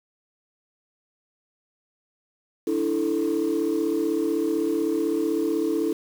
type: chord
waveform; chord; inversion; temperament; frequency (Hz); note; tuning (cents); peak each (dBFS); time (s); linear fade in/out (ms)
sine; D suspended second; none; equal; 293.7 / 329.6 / 440; D4 / E4 / A4; 0 / 0 / 0; -26 / -23 / -25; 2.67-5.93; 5
effects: tanh soft clip ceiling -16 dBFS + 7-bit